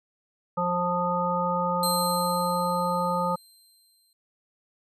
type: harmonic tone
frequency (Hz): 176.9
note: F3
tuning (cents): +23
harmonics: 1 / 3 / 5 / 7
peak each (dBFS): -30 / -29 / -28 / -28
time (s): 0.57-3.36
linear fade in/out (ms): 10
type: tone with exponential decay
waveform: 20% pulse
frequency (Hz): 4145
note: C8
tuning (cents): -17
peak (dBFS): -19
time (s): 1.83-4.13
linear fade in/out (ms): 2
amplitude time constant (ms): 500
effects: resampled to 32000 Hz